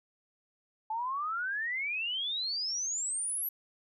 sine exponential sweep, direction up, 858 to 12000 Hz, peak -31 dBFS, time 0.9-3.49 s, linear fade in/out 5 ms, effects none

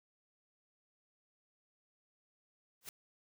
white noise with exponential growth, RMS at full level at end -41 dBFS, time 2.81-2.89 s, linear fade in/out 2 ms, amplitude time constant 17 ms, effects none

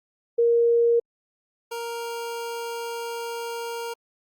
sine / 25% pulse tone pair in turn, 468.9 / 466.8 Hz, A#4 / A#4, +10 / +2 cents, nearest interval unison, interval 8 cents, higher first, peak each -16 / -26 dBFS, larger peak first, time 0.38-1 / 1.71-3.94 s, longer second, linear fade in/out 10 ms, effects Opus 48 kbps

